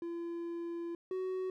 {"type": "tone pair in turn", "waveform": "triangle", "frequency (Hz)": [340, 373.2], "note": ["F4", "F#4"], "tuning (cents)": [-46, 15], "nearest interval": "major second", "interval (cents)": 161, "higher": "second", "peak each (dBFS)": [-35, -32], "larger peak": "second", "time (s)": [[0.02, 0.95], [1.11, 1.5]], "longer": "first", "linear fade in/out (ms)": 2, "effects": []}